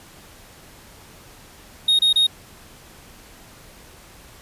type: tone bursts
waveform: triangle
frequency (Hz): 3729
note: A#7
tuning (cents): 0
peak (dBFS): -12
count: 3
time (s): 1.88-2.268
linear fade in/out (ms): 5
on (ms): 110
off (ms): 29
effects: pink hiss -46 dBFS RMS until 4.41 s + resampled to 32000 Hz